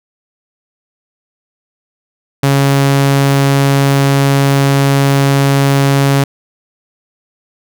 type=tone; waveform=sawtooth; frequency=138.59 Hz; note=C#3; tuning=in tune; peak=-4 dBFS; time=2.43-6.24 s; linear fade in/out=5 ms; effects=none